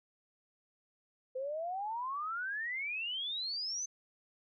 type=exponential sweep; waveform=sine; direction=up; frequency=505 to 6272 Hz; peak=-35 dBFS; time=1.35-3.86 s; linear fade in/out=10 ms; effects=none